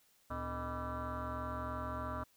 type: tone with frequency modulation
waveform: sine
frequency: 619 Hz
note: D#5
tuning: 9 cents flat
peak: -36 dBFS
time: 0.3-2.24 s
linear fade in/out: 10 ms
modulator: 183 Hz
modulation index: 4.1
effects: tanh soft clip ceiling -33 dBFS + white hiss -70 dBFS RMS until 2.36 s